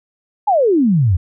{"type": "exponential sweep", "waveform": "sine", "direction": "down", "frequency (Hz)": [876, 81], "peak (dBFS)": -10, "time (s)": [0.47, 1.17], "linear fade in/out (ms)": 10, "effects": []}